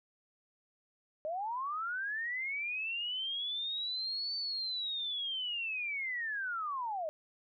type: linear two-way sweep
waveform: sine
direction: up then down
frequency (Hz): 597 to 4555 to 597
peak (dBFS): -34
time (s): 1.25-7.09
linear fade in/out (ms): 0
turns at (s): 4.36
effects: none